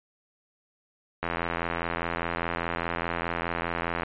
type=click train; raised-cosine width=0.5 ms; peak=-13 dBFS; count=239; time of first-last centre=1.23-4.033 s; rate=84.9 Hz; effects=resampled to 8000 Hz